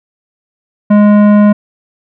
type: tone with tanh clipping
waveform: triangle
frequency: 207.5 Hz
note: G#3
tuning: 1 cent flat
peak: -5 dBFS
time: 0.9-1.53 s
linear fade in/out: 10 ms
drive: 18 dB
effects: none